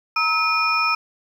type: tone cluster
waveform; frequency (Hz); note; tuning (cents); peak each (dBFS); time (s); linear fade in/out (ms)
sine; 936 / 1291 / 2446 / 5300; A#5 / E6 / D#7 / E8; +7 / -37 / -30 / +9; -28 / -20 / -21 / -27; 0.16-0.95; 5
effects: 8-bit